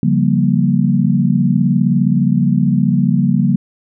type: chord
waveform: sine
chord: G half-diminished seventh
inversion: second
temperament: just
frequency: 141.12 / 176.4 / 196 / 235.2 Hz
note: Db3 / F3 / G3 / Bb3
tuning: +31 / +18 / 0 / +16 cents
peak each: -16 dBFS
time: 0.03-3.56 s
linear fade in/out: 2 ms
effects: none